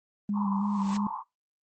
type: tone with vibrato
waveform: sine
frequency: 201.1 Hz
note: G3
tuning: 44 cents sharp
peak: -26 dBFS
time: 0.29-1.07 s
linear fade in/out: 2 ms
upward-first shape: square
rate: 3.1 Hz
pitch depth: 30 cents each way
type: band-pass noise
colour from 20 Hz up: white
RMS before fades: -36 dBFS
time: 0.33-1.24 s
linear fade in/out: 50 ms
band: 860 to 1100 Hz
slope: 96 dB/octave
type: noise with exponential growth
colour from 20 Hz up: white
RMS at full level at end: -34 dBFS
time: 0.52-0.97 s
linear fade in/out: 2 ms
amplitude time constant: 96 ms
effects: noise-tail reverb RT60 0.2 s tail -22 dB re dry + Opus 24 kbps

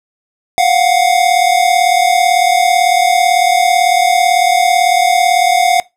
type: tone pair together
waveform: square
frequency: 702 / 740 Hz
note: F5 / F#5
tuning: +9 / 0 cents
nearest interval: minor second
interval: 91 cents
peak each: -12 dBFS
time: 0.58-5.8 s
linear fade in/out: 0 ms
effects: noise-tail reverb RT60 0.2 s tail -20 dB re dry + low-pass 12000 Hz 12 dB/octave

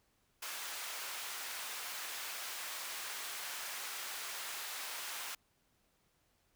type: high-pass noise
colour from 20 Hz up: pink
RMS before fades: -43 dBFS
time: 0.42-5.35 s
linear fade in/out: 5 ms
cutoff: 1100 Hz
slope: 12 dB/octave
effects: pink hiss -75 dBFS RMS until 6.55 s

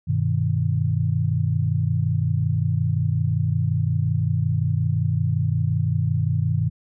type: chord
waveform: sine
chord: G augmented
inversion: none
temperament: equal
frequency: 98 / 123.47 / 155.56 Hz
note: G2 / B2 / D#3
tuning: 0 / 0 / 0 cents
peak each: -23 dBFS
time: 0.07-6.7 s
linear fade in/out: 20 ms
effects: none

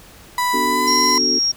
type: tone with pitch glide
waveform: 35% pulse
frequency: 987.8 to 1010.3 Hz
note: B5 to B5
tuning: 0 to +39 cents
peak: -15 dBFS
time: 0.38-1.18 s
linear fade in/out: 2 ms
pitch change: +39 cents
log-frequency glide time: 0.61-0.91 s
type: chord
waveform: sine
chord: B minor seventh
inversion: none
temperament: equal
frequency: 246.9 / 293.7 / 370 / 440 Hz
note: B3 / D4 / F#4 / A4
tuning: 0 / 0 / 0 / 0 cents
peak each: -25 / -26 / -26 / -29 dBFS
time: 0.53-1.39 s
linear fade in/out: 10 ms
type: tone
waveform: sine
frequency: 5588 Hz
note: F8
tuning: in tune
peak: -15 dBFS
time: 0.87-1.52 s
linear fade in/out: 10 ms
effects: pink hiss -44 dBFS RMS until 1.56 s

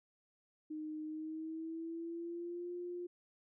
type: tone with pitch glide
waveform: sine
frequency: 308.7 to 352.6 Hz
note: D#4 to F4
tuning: -14 to +17 cents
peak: -40 dBFS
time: 0.7-3.07 s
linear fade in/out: 10 ms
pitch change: +231 cents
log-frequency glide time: 1.04-2.72 s
effects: none

